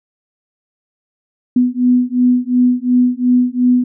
sine beating tone pair, 246.9 / 249.7 Hz, B3 / B3, 0 / +19 cents, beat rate 2.8 Hz, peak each -13 dBFS, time 1.56-3.84 s, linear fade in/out 5 ms, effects none

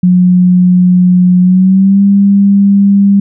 sine tone with pitch glide, 180.6 to 199.23 Hz, F#3 to G3, -42 to +28 cents, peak -3 dBFS, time 0.03-3.2 s, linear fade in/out 5 ms, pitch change +170 cents, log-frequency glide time 1.41-2.02 s, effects none

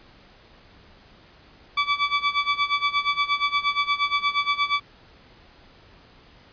20% pulse tone with tremolo, 1152 Hz, D6, 34 cents flat, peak -13 dBFS, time 1.77-4.8 s, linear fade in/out 5 ms, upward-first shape sine, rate 8.5 Hz, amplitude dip 85%, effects pink hiss -52 dBFS RMS until 6.52 s + resampled to 11025 Hz

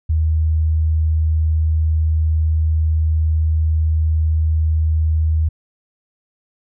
sine tone, 78.9 Hz, D#2, 25 cents sharp, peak -13 dBFS, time 0.09-5.49 s, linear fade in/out 10 ms, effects none

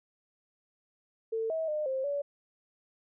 sine tone with pitch steps, 448.3 / 643 / 607 / 528 / 571 Hz, A4 / E5 / D#5 / C5 / D5, +32 / -43 / -43 / +16 / -49 cents, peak -29 dBFS, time 1.32-2.22 s, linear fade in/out 10 ms, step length 180 ms, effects none

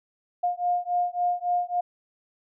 sine beating tone pair, 708 / 711.6 Hz, F5 / F5, +23 / +32 cents, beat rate 3.6 Hz, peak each -26 dBFS, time 0.43-1.81 s, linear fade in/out 10 ms, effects none

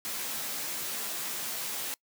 white noise with comb filter, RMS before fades -35 dBFS, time 0.05-1.94 s, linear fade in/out 0 ms, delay 14 ms, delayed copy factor +0.6, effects noise-tail reverb RT60 0.1 s tail -25 dB re dry + high-pass 150 Hz 12 dB/octave

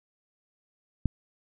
click, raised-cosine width 5 ms, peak -12 dBFS, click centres 1.057 s, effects none

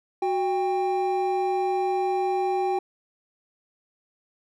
triangle tone pair together, 370 / 794.9 Hz, F#4 / G5, 0 / +24 cents, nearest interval octave + minor second, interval 1324 cents, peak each -23 dBFS, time 0.22-2.79 s, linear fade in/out 5 ms, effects none

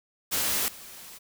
white noise with level steps, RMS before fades -27 / -45 dBFS, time 0.31-1.19 s, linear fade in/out 20 ms, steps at 0.68 s, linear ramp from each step 2 ms, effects none

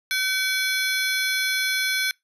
25% pulse ring-modulated tone, 1900 Hz, A#6, 33 cents sharp, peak -15 dBFS, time 0.11-2.11 s, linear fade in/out 0 ms, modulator 375 Hz, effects noise-tail reverb RT60 0.2 s tail -26 dB re dry + resampled to 32000 Hz

